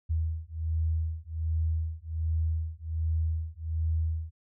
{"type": "beating tone pair", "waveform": "sine", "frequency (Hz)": [79.8, 81.1], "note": ["D#2", "E2"], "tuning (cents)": [44, -28], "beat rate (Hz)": 1.3, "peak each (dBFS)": -30, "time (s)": [0.09, 4.31], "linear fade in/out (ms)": 20, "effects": []}